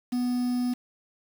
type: tone with quantisation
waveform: triangle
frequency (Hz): 246.9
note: B3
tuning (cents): 0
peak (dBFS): -22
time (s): 0.12-0.74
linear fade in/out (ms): 10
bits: 7
effects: none